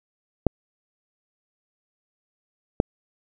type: clicks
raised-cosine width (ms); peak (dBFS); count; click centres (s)
2; -3; 2; 0.467 / 2.801
effects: none